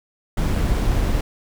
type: noise with amplitude modulation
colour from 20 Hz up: brown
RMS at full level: -18 dBFS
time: 0.37-1.21 s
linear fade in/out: 5 ms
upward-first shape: sine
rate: 141 Hz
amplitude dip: 25%
effects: none